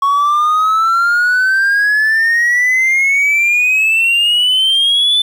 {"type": "exponential sweep", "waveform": "triangle", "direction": "up", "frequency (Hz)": [1106, 3526], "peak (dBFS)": -7, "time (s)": [0.02, 5.22], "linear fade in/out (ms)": 5, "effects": ["tanh soft clip ceiling -3 dBFS", "7-bit"]}